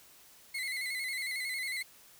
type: tone with vibrato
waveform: 35% pulse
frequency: 2093 Hz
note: C7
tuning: in tune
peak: -32 dBFS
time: 0.54-1.83 s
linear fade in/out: 10 ms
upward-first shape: square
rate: 11 Hz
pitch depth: 58 cents each way
effects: white hiss -58 dBFS RMS until 2.19 s